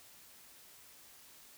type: silence
effects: white hiss -58 dBFS RMS until 1.57 s